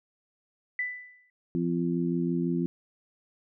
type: tone with exponential decay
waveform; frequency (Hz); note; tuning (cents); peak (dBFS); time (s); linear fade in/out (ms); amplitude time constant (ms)
sine; 1989; B6; +12; -25; 0.79-1.3; 2; 110
type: harmonic tone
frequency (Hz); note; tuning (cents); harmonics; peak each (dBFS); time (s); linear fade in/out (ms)
86; F2; -26; 2 / 3 / 4; -28 / -30 / -31; 1.55-2.66; 0
effects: none